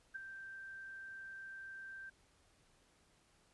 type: tone with ADSR envelope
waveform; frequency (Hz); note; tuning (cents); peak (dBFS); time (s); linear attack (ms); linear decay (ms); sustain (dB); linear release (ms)
sine; 1568; G6; 0; -39; 0.14-2.1; 18; 14; -8; 10
effects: pink hiss -71 dBFS RMS until 3.53 s + resampled to 24000 Hz

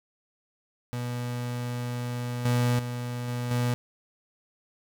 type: tone with level steps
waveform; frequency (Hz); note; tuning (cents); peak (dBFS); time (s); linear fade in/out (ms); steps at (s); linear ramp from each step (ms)
35% pulse; 122; B2; -21; -28 / -20 / -29 / -27 / -22; 0.93-3.74; 0; 2.45 / 2.79 / 3.28 / 3.51; 2
effects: none

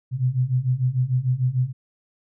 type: beating tone pair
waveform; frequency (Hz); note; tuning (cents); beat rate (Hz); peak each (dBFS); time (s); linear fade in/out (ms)
sine; 123.47 / 130.17; B2 / C3; 0 / -9; 6.7; -23 / -21; 0.11-1.73; 50
effects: none

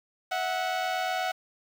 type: tone pair together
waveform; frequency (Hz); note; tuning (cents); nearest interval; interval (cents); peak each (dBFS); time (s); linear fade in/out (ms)
sawtooth; 651 / 739.1; E5 / F#5; -22 / -2; major second; 220; -30 / -24; 0.31-1.32; 10
effects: low-pass 5000 Hz 12 dB/octave + 8-bit

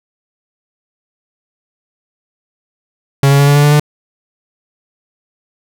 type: tone with pitch steps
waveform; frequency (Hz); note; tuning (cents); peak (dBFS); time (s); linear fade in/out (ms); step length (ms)
45% pulse; 138.59 / 140.2 / 141.83 / 143.48 / 145.14 / 146.83 / 148.54; C#3 / C#3 / C#3 / D3 / D3 / D3 / D3; 0 / +20 / +40 / -40 / -20 / 0 / +20; -6; 3.23-3.797; 2; 81
effects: none

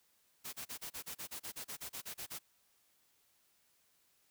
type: noise bursts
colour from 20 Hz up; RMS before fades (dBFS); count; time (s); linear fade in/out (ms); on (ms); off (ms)
white; -44; 16; 0.44-2.391; 20; 91; 33
effects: white hiss -73 dBFS RMS until 4.3 s

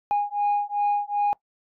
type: beating tone pair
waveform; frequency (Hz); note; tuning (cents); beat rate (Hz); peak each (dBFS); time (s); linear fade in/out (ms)
sine; 820 / 822.6; G#5 / G#5; -22 / -17; 2.6; -23; 0.11-1.33; 0
effects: noise-tail reverb RT60 0.1 s tail -22 dB re dry + tanh soft clip ceiling -17 dBFS

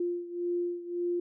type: beating tone pair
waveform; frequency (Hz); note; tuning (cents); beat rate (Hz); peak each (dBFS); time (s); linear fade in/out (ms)
sine; 349.2 / 351; F4 / F4; 0 / +9; 1.8; -31 / -35; 0-1.2; 5
effects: none

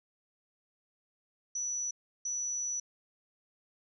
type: tone bursts at uneven times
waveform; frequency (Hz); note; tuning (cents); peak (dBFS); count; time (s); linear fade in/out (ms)
sine; 5920; F#8; 0; -32; 2; 1.55-1.91 / 2.25-2.8; 5
effects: none

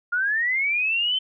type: linear sweep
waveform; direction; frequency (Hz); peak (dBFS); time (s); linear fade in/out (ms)
sine; up; 1396.9 to 3095; -20; 0.12-1.19; 10
effects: none

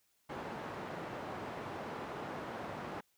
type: band-pass noise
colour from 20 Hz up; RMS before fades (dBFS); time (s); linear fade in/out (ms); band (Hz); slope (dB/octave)
white; -43; 0.29-3.01; 10; 100 to 980; 12
effects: white hiss -75 dBFS RMS until 3.17 s

